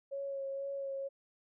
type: tone with vibrato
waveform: sine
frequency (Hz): 550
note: C#5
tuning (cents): -14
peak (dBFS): -36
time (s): 0.11-1.09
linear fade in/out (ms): 20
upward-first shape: sine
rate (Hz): 2.1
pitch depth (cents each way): 18
effects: none